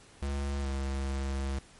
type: tone with pitch glide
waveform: square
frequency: 70 to 67.89 Hz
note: C#2 to C#2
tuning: +18 to -35 cents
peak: -31 dBFS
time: 0.22-1.59 s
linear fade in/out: 5 ms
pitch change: -53 cents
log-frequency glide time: 0.61-0.67 s
effects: pink hiss -56 dBFS RMS until 1.79 s + MP3 48 kbps